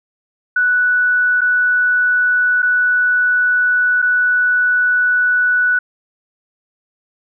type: tone with dropouts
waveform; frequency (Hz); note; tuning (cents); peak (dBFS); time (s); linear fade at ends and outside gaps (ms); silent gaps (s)
sine; 1480; F#6; 0; -11; 0.56-5.79; 5; 1.409-1.415 / 2.621-2.627 / 4.019-4.024
effects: none